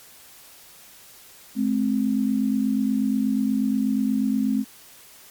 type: tone pair together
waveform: sine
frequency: 214 / 262.3 Hz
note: A3 / C4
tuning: -48 / +4 cents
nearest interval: major third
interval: 352 cents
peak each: -22 dBFS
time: 1.55-4.65 s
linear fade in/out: 50 ms
effects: white hiss -48 dBFS RMS until 5.3 s + MP3 96 kbps